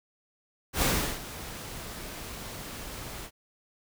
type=noise with ADSR envelope; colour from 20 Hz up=pink; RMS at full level=-24 dBFS; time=0.73-3.31 s; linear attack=92 ms; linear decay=360 ms; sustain=-16 dB; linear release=73 ms; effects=none